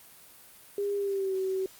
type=tone with pitch glide; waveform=sine; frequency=404.4 to 379.5 Hz; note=G#4 to F#4; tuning=-46 to +44 cents; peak=-27 dBFS; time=0.78-1.66 s; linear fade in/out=2 ms; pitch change=-110 cents; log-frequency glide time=0.97-1.35 s; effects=white hiss -53 dBFS RMS until 1.79 s + Opus 32 kbps